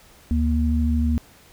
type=tone pair together; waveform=sine; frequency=74.4 / 236.2 Hz; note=D2 / A#3; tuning=+23 / +23 cents; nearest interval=octave + minor sixth; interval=2000 cents; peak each=-19 / -22 dBFS; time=0.31-1.18 s; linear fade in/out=0 ms; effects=pink hiss -51 dBFS RMS until 1.52 s